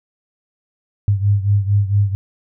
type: beating tone pair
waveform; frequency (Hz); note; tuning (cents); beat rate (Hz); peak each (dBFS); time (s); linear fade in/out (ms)
sine; 100 / 104.4; G2 / G#2; +35 / +10; 4.4; -14 / -18; 1.08-2.15; 0
effects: none